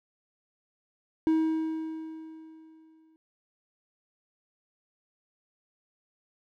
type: tone with exponential decay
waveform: triangle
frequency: 318.8 Hz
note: D#4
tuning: 42 cents sharp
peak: -18 dBFS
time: 1.27-3.16 s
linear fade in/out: 0 ms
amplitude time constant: 410 ms
effects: none